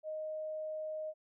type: tone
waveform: sine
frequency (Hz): 622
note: D#5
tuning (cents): -1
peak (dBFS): -37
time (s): 0.03-1.14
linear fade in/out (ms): 50
effects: none